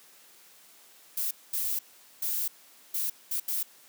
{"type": "noise bursts at uneven times", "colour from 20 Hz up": "violet", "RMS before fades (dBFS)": -30, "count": 6, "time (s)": [[1.17, 1.31], [1.53, 1.79], [2.22, 2.48], [2.94, 3.1], [3.31, 3.4], [3.48, 3.63]], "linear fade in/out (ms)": 5, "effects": ["white hiss -56 dBFS RMS until 3.88 s", "high-pass 200 Hz 12 dB/octave"]}